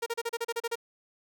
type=tone bursts; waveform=sawtooth; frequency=465.6 Hz; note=A#4; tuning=2 cents flat; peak=-25 dBFS; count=10; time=0.02-0.756 s; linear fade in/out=10 ms; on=43 ms; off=34 ms; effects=none